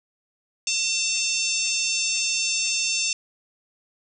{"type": "harmonic tone", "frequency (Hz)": 898, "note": "A5", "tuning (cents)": 35, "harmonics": [3, 4, 5, 6, 7, 8, 9], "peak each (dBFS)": [-27, -32, -33, -28, -28, -31, -36], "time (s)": [0.67, 3.13], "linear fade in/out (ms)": 2, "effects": []}